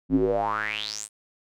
square tone with band-pass filter sweep, 53.1 Hz, G#1, 39 cents sharp, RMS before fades -26 dBFS, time 0.09-1.09 s, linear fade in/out 50 ms, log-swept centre 220 to 9400 Hz, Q 8.2, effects none

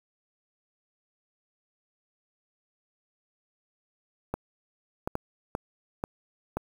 clicks, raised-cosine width 1 ms, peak -15 dBFS, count 6, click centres 4.34 / 5.075 / 5.154 / 5.551 / 6.039 / 6.57 s, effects 7-bit

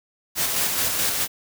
white noise with tremolo, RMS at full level -22 dBFS, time 0.35-1.28 s, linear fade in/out 50 ms, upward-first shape square, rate 4.7 Hz, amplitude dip 30%, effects none

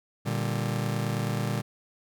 40% pulse chord, G minor, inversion first, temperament just, 117.6 / 147 / 196 Hz, Bb2 / D3 / G3, +16 / +2 / 0 cents, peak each -29 / -31 / -32 dBFS, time 0.25-1.62 s, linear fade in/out 20 ms, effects none

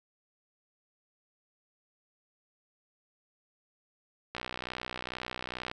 click train, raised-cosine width 0.3 ms, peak -20 dBFS, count 86, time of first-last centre 4.35-5.714 s, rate 62.3 Hz, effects none

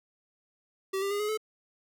square tone with pitch steps, 384.9 / 396.4 / 408.3 / 420.5 / 433 Hz, G4 / G4 / G#4 / G#4 / A4, -32 / +19 / -29 / +22 / -28 cents, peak -29 dBFS, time 0.93-1.375 s, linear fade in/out 10 ms, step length 89 ms, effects none

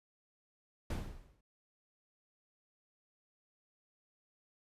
brown noise with exponential decay, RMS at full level -32 dBFS, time 0.9-1.41 s, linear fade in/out 5 ms, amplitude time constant 110 ms, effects resampled to 32000 Hz

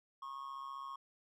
triangle tone with amplitude modulation, 1092 Hz, C#6, 26 cents flat, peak -38 dBFS, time 0.22-0.96 s, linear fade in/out 5 ms, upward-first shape sine, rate 135 Hz, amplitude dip 70%, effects none

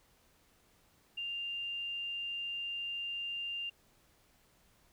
sine tone, 2794 Hz, F7, in tune, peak -36 dBFS, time 1.17-3.7 s, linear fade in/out 10 ms, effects pink hiss -68 dBFS RMS until 4.92 s

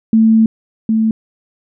sine tone pair in turn, 222.4 / 221.2 Hz, A3 / A3, +19 / +9 cents, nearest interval unison, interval 10 cents, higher first, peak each -6 / -10 dBFS, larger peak first, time 0.13-0.46 / 0.89-1.11 s, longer first, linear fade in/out 2 ms, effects none

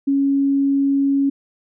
sine tone, 276.9 Hz, C#4, 2 cents flat, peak -14 dBFS, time 0.07-1.3 s, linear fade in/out 10 ms, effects none

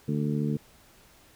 harmonic tone, 73.7 Hz, D2, 7 cents sharp, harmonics 2 / 3 / 4 / 5 / 6, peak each -28 / -29 / -34 / -42 / -37 dBFS, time 0.08-0.57 s, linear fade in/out 5 ms, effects pink hiss -57 dBFS RMS until 1.35 s

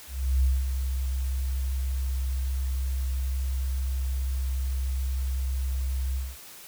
sine tone with ADSR envelope, 65.41 Hz, C2, in tune, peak -18 dBFS, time 0.07-6.37 s, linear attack 360 ms, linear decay 210 ms, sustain -7 dB, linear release 210 ms, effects white hiss -46 dBFS RMS until 6.67 s

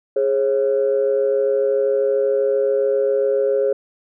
sine tone pair together, 414.9 / 542.3 Hz, G#4 / C#5, -2 / -38 cents, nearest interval perfect fourth, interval 464 cents, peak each -17 dBFS, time 0.16-3.73 s, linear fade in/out 5 ms, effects tanh soft clip ceiling -9 dBFS

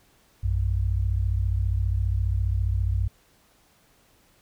sine tone pair together, 59.28 / 94.1 Hz, A#1 / F#2, +30 / +30 cents, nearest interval minor sixth, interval 800 cents, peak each -24 dBFS, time 0.43-3.08 s, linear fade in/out 10 ms, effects pink hiss -61 dBFS RMS until 4.41 s

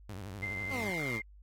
sawtooth tone with vibrato, 98 Hz, G2, in tune, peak -37 dBFS, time 0.09-0.9 s, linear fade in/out 0 ms, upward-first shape sine, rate 12 Hz, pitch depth 160 cents each way
sine tone with pitch glide, 2081 to 2104 Hz, C7 to C7, -10 to +9 cents, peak -36 dBFS, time 0.42-1.22 s, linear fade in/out 5 ms, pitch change +19 cents, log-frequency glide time 0.64-1.05 s
15% pulse exponential sweep, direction down, 290 to 101.5 Hz, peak -29 dBFS, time 0.69-1.21 s, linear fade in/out 50 ms
effects added 50 Hz sine -52 dBFS peak until 1.42 s + AAC 48 kbps

